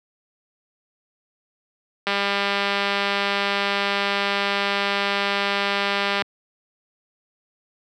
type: click train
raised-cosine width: 0.3 ms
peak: -6 dBFS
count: 831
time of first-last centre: 2.07-6.22 s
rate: 200 Hz
effects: high-pass 200 Hz 12 dB/octave